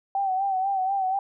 sine tone with vibrato, 770 Hz, G5, 31 cents flat, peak -22 dBFS, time 0.15-1.19 s, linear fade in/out 2 ms, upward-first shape sine, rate 4.1 Hz, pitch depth 58 cents each way, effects none

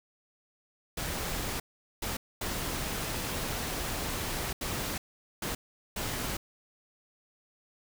pink noise bursts at uneven times, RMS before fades -34 dBFS, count 6, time 0.97-1.6 / 2.02-2.17 / 2.41-4.53 / 4.61-4.98 / 5.42-5.55 / 5.96-6.37 s, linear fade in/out 5 ms, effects none

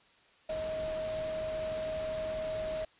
sine tone in noise, 630 Hz, D#5, 21 cents sharp, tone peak -33 dBFS, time 0.49-2.85 s, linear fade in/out 5 ms, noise pink, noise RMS -44 dBFS, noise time 0.49-2.85 s, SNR +8 dB, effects white hiss -63 dBFS RMS until 2.99 s + resampled to 8000 Hz

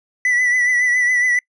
triangle tone with vibrato, 1975.5 Hz, B6, in tune, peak -12 dBFS, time 0.25-1.39 s, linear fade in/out 2 ms, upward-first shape triangle, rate 7.2 Hz, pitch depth 45 cents each way, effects noise-tail reverb RT60 0.1 s tail -26 dB re dry + resampled to 24000 Hz

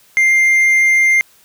triangle tone, 2102 Hz, C7, 7 cents sharp, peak -7 dBFS, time 0.17-1.21 s, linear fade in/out 0 ms, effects white hiss -50 dBFS RMS until 1.44 s

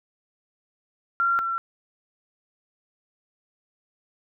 sine tone pair in turn, 1376 / 1355.5 Hz, F6 / E6, -26 / +48 cents, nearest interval unison, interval 26 cents, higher first, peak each -19 / -24 dBFS, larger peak first, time 1.2-1.39 / 1.39-1.58 s, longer neither, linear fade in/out 0 ms, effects none

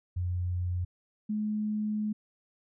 sine tone pair in turn, 89.3 / 212.4 Hz, F2 / G#3, +39 / +39 cents, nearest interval octave + minor third, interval 1500 cents, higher second, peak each -28 dBFS, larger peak neither, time 0.16-0.85 / 1.29-2.13 s, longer second, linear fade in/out 10 ms, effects none

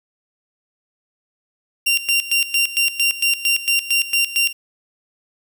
sawtooth tone with tremolo, 2770 Hz, F7, 15 cents flat, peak -11 dBFS, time 1.86-4.53 s, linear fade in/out 10 ms, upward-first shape square, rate 4.4 Hz, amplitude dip 80%, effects 8-bit

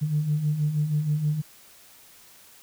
sine beating tone pair, 145.5 / 151.8 Hz, D3 / D#3, -16 / -42 cents, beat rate 6.3 Hz, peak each -29 / -22 dBFS, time 0.01-1.42 s, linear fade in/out 20 ms, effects tanh soft clip ceiling -15 dBFS + white hiss -52 dBFS RMS until 2.62 s

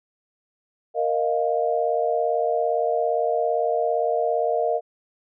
sine chord, Bb suspended fourth, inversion none, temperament just, 466.2 / 621.6 / 699.2 Hz, Bb4 / Eb5 / F5, 0 / -2 / +2 cents, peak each -24 dBFS, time 0.94-4.81 s, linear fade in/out 50 ms, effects none

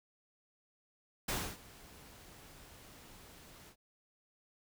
pink noise with ADSR envelope, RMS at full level -34 dBFS, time 1.28-3.76 s, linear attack 9 ms, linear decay 280 ms, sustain -22 dB, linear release 75 ms, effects none

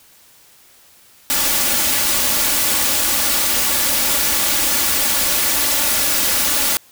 white noise with comb filter, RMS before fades -17 dBFS, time 1.3-6.77 s, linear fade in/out 0 ms, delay 3.5 ms, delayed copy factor +0.55, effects white hiss -49 dBFS RMS until 6.91 s

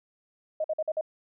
sine tone bursts, 625 Hz, D#5, 8 cents sharp, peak -25 dBFS, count 5, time 0.6-1.011 s, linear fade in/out 5 ms, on 43 ms, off 49 ms, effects none

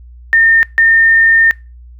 sine tone bursts at uneven times, 1817 Hz, A#6, 45 cents flat, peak -5 dBFS, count 2, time 0.33-0.63 / 0.78-1.51 s, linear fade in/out 0 ms, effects noise-tail reverb RT60 0.3 s tail -25 dB re dry + added 60 Hz sine -33 dBFS peak until 1.99 s

